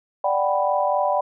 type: chord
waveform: sine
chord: G major seventh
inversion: second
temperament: equal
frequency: 587.3 / 740 / 784 / 987.8 Hz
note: D5 / F#5 / G5 / B5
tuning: 0 / 0 / 0 / 0 cents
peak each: -22 / -25 / -24 / -24 dBFS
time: 0.24-1.21 s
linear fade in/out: 5 ms
effects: none